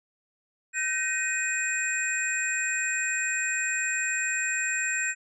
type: tone cluster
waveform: sine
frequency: 1533 / 1878 / 2492 / 7400 Hz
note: G6 / A#6 / D#7 / A#8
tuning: -39 / +12 / +2 / -14 cents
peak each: -31 dBFS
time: 0.73-5.15 s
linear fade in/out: 50 ms
effects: none